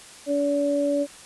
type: tone pair together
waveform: sine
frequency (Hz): 286 / 572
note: D4 / D5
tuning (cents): -46 / -46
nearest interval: octave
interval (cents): 1200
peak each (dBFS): -24 / -22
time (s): 0.26-1.07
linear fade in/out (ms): 50
effects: white hiss -45 dBFS RMS until 1.25 s + resampled to 24000 Hz